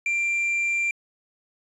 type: tone with quantisation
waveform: triangle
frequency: 2369 Hz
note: D7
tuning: 14 cents sharp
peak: -20 dBFS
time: 0.06-0.91 s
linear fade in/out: 2 ms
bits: 8
effects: resampled to 24000 Hz